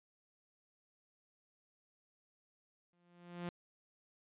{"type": "tone with exponential growth", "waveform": "sawtooth", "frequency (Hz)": 174.61, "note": "F3", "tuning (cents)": 0, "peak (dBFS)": -34, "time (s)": [2.93, 3.49], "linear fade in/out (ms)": 2, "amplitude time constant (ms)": 120, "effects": ["resampled to 8000 Hz"]}